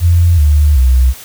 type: tone with pitch steps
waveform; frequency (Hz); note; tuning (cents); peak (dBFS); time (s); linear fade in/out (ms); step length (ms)
sine; 85.9 / 73.92 / 63.61; F2 / D2 / C2; -28 / +12 / -48; -5; 0-1.14; 50; 380
effects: white hiss -33 dBFS RMS until 1.24 s